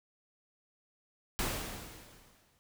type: noise with exponential decay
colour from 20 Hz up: pink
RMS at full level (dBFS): -32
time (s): 1.39-2.59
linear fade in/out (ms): 0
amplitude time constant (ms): 260
effects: none